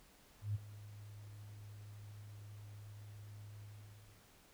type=tone with ADSR envelope; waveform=sine; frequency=103.83 Hz; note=G#2; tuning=in tune; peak=-33 dBFS; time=0.41-4.29 s; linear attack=140 ms; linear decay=20 ms; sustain=-17 dB; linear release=640 ms; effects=pink hiss -65 dBFS RMS until 4.53 s